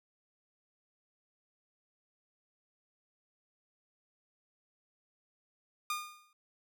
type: tone with exponential decay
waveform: sawtooth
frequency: 1216 Hz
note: D#6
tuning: 40 cents flat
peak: -27 dBFS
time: 5.9-6.33 s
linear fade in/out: 2 ms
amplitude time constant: 93 ms
effects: none